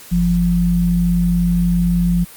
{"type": "tone pair together", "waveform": "sine", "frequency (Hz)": [49.05, 174.3], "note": ["G1", "F3"], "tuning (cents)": [2, -3], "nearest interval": "octave + minor seventh", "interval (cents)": 2195, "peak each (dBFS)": [-19, -13], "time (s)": [0.11, 2.25], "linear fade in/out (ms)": 20, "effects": ["white hiss -39 dBFS RMS until 2.36 s", "Opus 48 kbps"]}